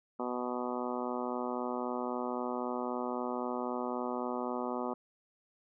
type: harmonic tone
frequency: 123.8 Hz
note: B2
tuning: 5 cents sharp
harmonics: 2 / 3 / 4 / 5 / 6 / 7 / 8 / 9 / 10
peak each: -38 / -40 / -41 / -42 / -43 / -43 / -44 / -45 / -45 dBFS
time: 0.19-4.94 s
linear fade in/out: 10 ms
effects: none